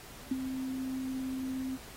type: tone with ADSR envelope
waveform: sine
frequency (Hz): 261.6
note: C4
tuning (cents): 0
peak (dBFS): -25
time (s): 0.31-1.78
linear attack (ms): 6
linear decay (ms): 26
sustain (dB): -8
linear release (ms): 37
effects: pink hiss -50 dBFS RMS until 1.96 s + AAC 48 kbps